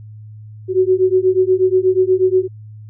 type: beating tone pair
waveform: sine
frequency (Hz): 368.8 / 377.1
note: F#4 / F#4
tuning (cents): -6 / +33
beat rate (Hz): 8.3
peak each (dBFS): -14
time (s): 0.68-2.48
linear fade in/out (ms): 50
effects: added 107 Hz sine -33 dBFS peak until 2.89 s